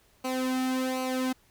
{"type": "tone with flanger", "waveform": "sawtooth", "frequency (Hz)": 258, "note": "C4", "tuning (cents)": -24, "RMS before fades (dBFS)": -29, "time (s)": [0.24, 1.33], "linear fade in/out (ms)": 10, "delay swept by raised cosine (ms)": [0.57, 1.87], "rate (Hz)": 1.3, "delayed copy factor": -0.75, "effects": ["pink hiss -63 dBFS RMS until 1.5 s"]}